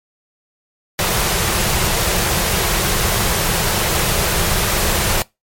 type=band-stop noise; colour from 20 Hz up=pink; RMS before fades=-17 dBFS; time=0.99-5.22 s; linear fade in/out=0 ms; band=220 to 320 Hz; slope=96 dB/octave; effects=noise-tail reverb RT60 0.2 s tail -23 dB re dry + MP3 64 kbps